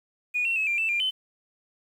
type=tone with pitch steps; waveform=sine; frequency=2458 / 2718 / 2581 / 2379 / 2652 / 2392 / 3051 Hz; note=D#7 / F7 / E7 / D7 / E7 / D7 / G7; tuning=-22 / -48 / -37 / +22 / +10 / +31 / -48 cents; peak=-22 dBFS; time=0.34-1.11 s; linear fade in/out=20 ms; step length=110 ms; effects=tanh soft clip ceiling -18 dBFS + 9-bit